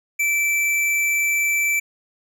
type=tone with hard clipping; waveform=sine; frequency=2327 Hz; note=D7; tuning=17 cents flat; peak=-19 dBFS; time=0.19-1.8 s; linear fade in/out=10 ms; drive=14 dB; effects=none